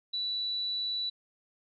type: tone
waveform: sine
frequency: 3951 Hz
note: B7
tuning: in tune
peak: -30 dBFS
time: 0.13-1.1 s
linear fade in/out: 10 ms
effects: none